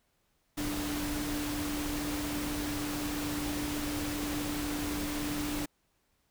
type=tone in noise; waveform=sine; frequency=294.8 Hz; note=D4; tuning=7 cents sharp; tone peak=-34 dBFS; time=0.57-5.66 s; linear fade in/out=10 ms; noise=pink; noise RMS=-37 dBFS; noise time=0.57-5.66 s; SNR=0 dB; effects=pink hiss -74 dBFS RMS until 6.3 s